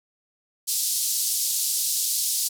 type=band-pass noise; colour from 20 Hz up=white; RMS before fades=-25 dBFS; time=0.67-2.49 s; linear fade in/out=20 ms; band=4200 to 13000 Hz; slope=24 dB/octave; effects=none